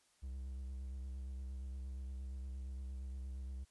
triangle tone with vibrato, 65.41 Hz, C2, in tune, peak -40 dBFS, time 0.22-3.65 s, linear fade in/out 20 ms, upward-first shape sine, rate 8.6 Hz, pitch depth 42 cents each way, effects white hiss -73 dBFS RMS until 3.7 s + resampled to 24000 Hz

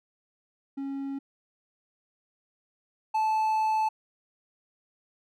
triangle tone pair in turn, 274.7 / 872.1 Hz, C#4 / A5, -16 / -16 cents, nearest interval octave + minor sixth, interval 2000 cents, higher second, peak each -29 / -21 dBFS, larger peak second, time 0.77-1.19 / 3.14-3.89 s, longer second, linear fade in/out 10 ms, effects none

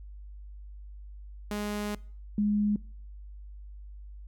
sawtooth / sine tone pair in turn, 207.7 / 207.7 Hz, G#3 / G#3, 0 / 0 cents, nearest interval unison, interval 0 cents, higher neither, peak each -27 / -23 dBFS, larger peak second, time 1.51-1.95 / 2.38-2.76 s, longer first, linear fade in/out 2 ms, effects noise-tail reverb RT60 0.5 s tail -23 dB re dry + added 50 Hz sine -42 dBFS peak until 4.27 s

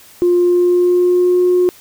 sine tone with pitch glide, 352.6 to 359.8 Hz, F4 to F#4, +17 to -48 cents, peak -8 dBFS, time 0.22-1.69 s, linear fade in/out 0 ms, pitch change +35 cents, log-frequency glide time 0.36-1.39 s, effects tanh soft clip ceiling -5 dBFS + white hiss -43 dBFS RMS until 1.8 s

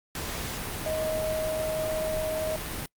sine tone in noise, 628 Hz, D#5, 16 cents sharp, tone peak -27 dBFS, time 0.86-2.56 s, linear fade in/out 2 ms, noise pink, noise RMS -34 dBFS, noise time 0.15-2.86 s, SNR +4 dB, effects noise-tail reverb RT60 0.1 s tail -25 dB re dry + Opus 48 kbps

